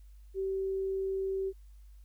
sine tone, 384.8 Hz, G4, 32 cents flat, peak -30 dBFS, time 0.34-1.53 s, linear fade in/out 50 ms, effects added 50 Hz sine -50 dBFS peak until 2.04 s + white hiss -73 dBFS RMS until 2.04 s

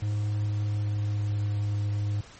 triangle tone with pitch glide, 104.4 to 102.96 Hz, G#2 to G#2, +10 to -15 cents, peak -23 dBFS, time 0.02-2.21 s, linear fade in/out 5 ms, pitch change -25 cents, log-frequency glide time 0.25-1.85 s, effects pink hiss -49 dBFS RMS until 2.39 s + MP3 32 kbps

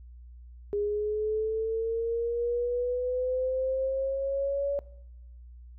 sine linear sweep, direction up, 409.1 to 567 Hz, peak -26 dBFS, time 0.73-4.79 s, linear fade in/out 0 ms, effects noise-tail reverb RT60 0.8 s tail -20 dB re dry + added 60 Hz sine -45 dBFS peak until 5.78 s

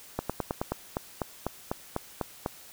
two click trains, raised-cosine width 1 ms, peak -14 / -14 dBFS, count 8 / 5, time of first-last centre 0.72-2.461 / 0.19-0.615 s, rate 4.02 / 9.41 Hz, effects white hiss -50 dBFS RMS until 2.72 s

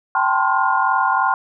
sine tone cluster, 783 / 884 / 1022 / 1065 / 1421 Hz, G5 / A5 / C6 / C6 / F6, -2 / +8 / -41 / +30 / +30 cents, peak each -21 dBFS, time 0.15-1.34 s, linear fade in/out 2 ms, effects none

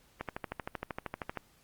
click train, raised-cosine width 0.5 ms, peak -20 dBFS, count 16, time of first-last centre 0.21-1.373 s, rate 12.9 Hz, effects pink hiss -65 dBFS RMS until 1.63 s + Opus 48 kbps

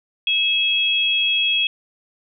sine tone pair together, 2594 / 3302 Hz, E7 / G#7, -28 / -11 cents, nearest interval major third, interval 417 cents, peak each -20 / -18 dBFS, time 0.27-1.67 s, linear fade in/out 2 ms, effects none

